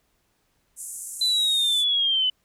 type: band-pass noise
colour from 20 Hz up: pink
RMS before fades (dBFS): -36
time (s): 0.76-1.85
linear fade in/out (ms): 50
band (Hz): 7300 to 11000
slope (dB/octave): 48
type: linear sweep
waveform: sine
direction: down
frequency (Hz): 4038 to 2993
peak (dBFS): -19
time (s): 1.21-2.3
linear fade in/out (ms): 5
effects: pink hiss -69 dBFS RMS until 2.44 s